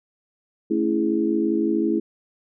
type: chord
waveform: sine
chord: A major seventh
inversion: none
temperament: equal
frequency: 220 / 277.2 / 329.6 / 415.3 Hz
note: A3 / C#4 / E4 / G#4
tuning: 0 / 0 / 0 / 0 cents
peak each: -25 / -27 / -21 / -27 dBFS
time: 0.7-2 s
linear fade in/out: 10 ms
effects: none